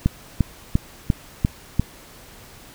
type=click train; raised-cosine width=5 ms; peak=-4 dBFS; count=6; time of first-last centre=0.06-1.796 s; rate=2.88 Hz; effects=pink hiss -45 dBFS RMS until 2.74 s